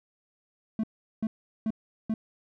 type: tone bursts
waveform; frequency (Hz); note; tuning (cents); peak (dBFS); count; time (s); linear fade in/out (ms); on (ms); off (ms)
triangle; 220; A3; 0; -23; 4; 0.79-2.14; 2; 45; 390
effects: none